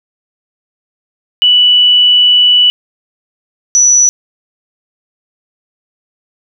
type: tone pair in turn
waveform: sine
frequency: 2960 / 5920 Hz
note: F#7 / F#8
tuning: 0 / 0 cents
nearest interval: octave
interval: 1200 cents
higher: second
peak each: -4 dBFS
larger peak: neither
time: 1.42-2.7 / 3.75-4.09 s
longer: first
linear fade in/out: 0 ms
effects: none